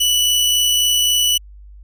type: tone with amplitude modulation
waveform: sawtooth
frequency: 2960 Hz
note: F#7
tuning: in tune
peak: -9 dBFS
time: 0-1.38 s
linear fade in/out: 10 ms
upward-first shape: sine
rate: 63.7 Hz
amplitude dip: 25%
effects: added 50 Hz sine -37 dBFS peak until 1.83 s